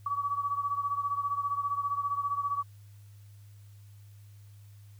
sine beating tone pair, 1137 / 1152 Hz, C#6 / D6, +44 / -34 cents, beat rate 15 Hz, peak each -30 / -34 dBFS, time 0.06-2.63 s, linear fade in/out 5 ms, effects added 102 Hz sine -49 dBFS peak until 4.99 s + white hiss -66 dBFS RMS until 4.99 s

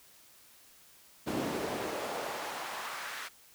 brown noise with high-pass filter sweep, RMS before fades -37 dBFS, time 1.26-3.29 s, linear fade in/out 20 ms, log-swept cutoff 250 to 1600 Hz, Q 1.3, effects white hiss -59 dBFS RMS until 3.54 s

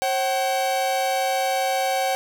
45% pulse tone pair together, 537.5 / 760 Hz, C5 / F#5, +47 / +46 cents, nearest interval tritone, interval 599 cents, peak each -25 / -22 dBFS, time 0.02-2.15 s, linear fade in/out 0 ms, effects none

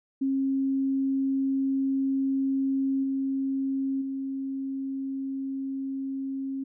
sine tone with level steps, 270 Hz, C#4, 45 cents flat, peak -23 / -25 / -29 dBFS, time 0.21-6.64 s, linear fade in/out 10 ms, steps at 3.03 / 4.01 s, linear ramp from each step 10 ms, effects none

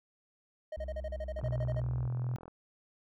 triangle tone bursts, 622.3 Hz, D#5, in tune, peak -34 dBFS, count 14, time 0.72-1.803 s, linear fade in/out 5 ms, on 43 ms, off 37 ms
triangle tone with vibrato, 64.7 Hz, C2, 19 cents flat, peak -36 dBFS, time 0.77-2.08 s, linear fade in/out 5 ms, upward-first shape sine, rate 1.2 Hz, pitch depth 19 cents each way
click train, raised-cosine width 1 ms, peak -34 dBFS, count 47, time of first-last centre 1.39-2.48 s, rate 42.2 Hz
sine tone, 123.47 Hz, B2, in tune, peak -31 dBFS, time 1.43-2.36 s, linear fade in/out 0 ms
effects none

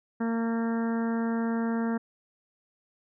harmonic tone, 229.1 Hz, A#3, 30 cents flat, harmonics 1 / 2 / 3 / 4 / 5 / 6 / 7 / 8, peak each -26 / -35 / -40 / -40 / -45 / -43 / -43 / -47 dBFS, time 0.2-1.98 s, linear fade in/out 10 ms, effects none

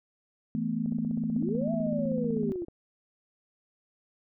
sine chord, E suspended fourth, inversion none, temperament equal, 164.81 / 220 / 246.9 Hz, E3 / A3 / B3, 0 / 0 / 0 cents, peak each -34 / -30 / -32 dBFS, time 0.55-2.52 s, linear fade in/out 0 ms
click train, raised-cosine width 2 ms, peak -32 dBFS, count 30, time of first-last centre 0.86-2.684 s, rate 15.9 Hz
sine linear two-way sweep, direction up then down, 198.6 to 674 to 333.7 Hz, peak -31 dBFS, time 1.34-2.65 s, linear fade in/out 10 ms, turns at 1.72 s
effects none

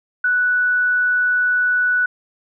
sine tone, 1480 Hz, F#6, in tune, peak -14 dBFS, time 0.24-2.06 s, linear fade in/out 5 ms, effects none

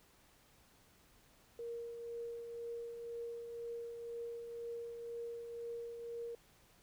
sine tone with tremolo, 468.4 Hz, A#4, 8 cents sharp, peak -40 dBFS, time 1.59-6.35 s, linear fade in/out 2 ms, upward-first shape triangle, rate 2 Hz, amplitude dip 45%, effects pink hiss -67 dBFS RMS until 6.82 s

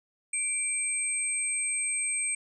sine tone pair together, 2336 / 8325 Hz, D7 / C9, -10 / -10 cents, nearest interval octave + minor seventh, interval 2200 cents, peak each -33 / -28 dBFS, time 0.33-2.35 s, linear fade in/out 5 ms, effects none

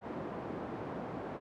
pink band-pass noise, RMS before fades -41 dBFS, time 0.01-1.4 s, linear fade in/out 50 ms, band 180 to 890 Hz, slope 12 dB/octave, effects none

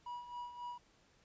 triangle tone with tremolo, 970 Hz, B5, 31 cents flat, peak -39 dBFS, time 0.06-0.78 s, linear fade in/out 5 ms, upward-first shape sine, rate 3.7 Hz, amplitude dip 65%, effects pink hiss -69 dBFS RMS until 1.24 s + resampled to 16000 Hz

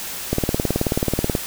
click train, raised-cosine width 2 ms, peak -5 dBFS, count 20, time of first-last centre 0.33-1.352 s, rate 18.6 Hz, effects white hiss -30 dBFS RMS until 1.46 s

